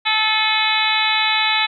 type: harmonic tone with a mistuned harmonic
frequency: 435.1 Hz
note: A4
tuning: 19 cents flat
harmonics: 2 / 3 / 4 / 5 / 6 / 7 / 8 / 9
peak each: -22 / -26 / -25 / -22 / -23 / -28 / -23 / -22 dBFS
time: 0.05-1.67 s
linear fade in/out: 20 ms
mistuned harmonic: 6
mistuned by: -46 cents
effects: none